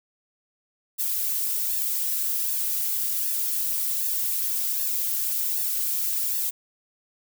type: noise with flanger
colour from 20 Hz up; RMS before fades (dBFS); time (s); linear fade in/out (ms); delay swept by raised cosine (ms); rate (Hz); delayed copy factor
violet; -26; 0.98-6.51; 20; 1.1 to 3.9; 1.3; +0.9
effects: none